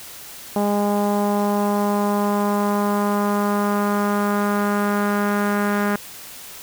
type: tone with low-pass filter sweep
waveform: sawtooth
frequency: 204.7 Hz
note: G#3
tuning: 25 cents flat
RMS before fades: -20 dBFS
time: 0.56-5.96 s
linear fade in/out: 2 ms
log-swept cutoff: 820 to 1600 Hz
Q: 2.4
effects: white hiss -38 dBFS RMS until 6.62 s